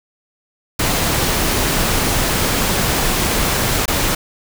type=noise with dropouts; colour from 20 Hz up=pink; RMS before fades=-17 dBFS; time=0.79-4.15 s; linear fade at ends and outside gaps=5 ms; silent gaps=3.857-3.879 s; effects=none